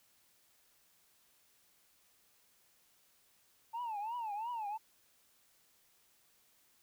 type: tone with vibrato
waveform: sine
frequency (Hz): 889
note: A5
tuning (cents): +18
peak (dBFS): -35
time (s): 3.73-4.78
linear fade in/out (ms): 20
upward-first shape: triangle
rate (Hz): 2.9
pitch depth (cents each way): 190
effects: tanh soft clip ceiling -35 dBFS + white hiss -70 dBFS RMS until 6.82 s